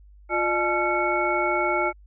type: tone cluster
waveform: sine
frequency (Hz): 352.1 / 606 / 859 / 1365 / 2212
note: F4 / D#5 / A5 / F6 / C#7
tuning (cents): +14 / -46 / -42 / -40 / -4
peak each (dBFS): -27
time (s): 0.29-1.93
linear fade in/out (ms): 50
effects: added 50 Hz sine -47 dBFS peak until 2.06 s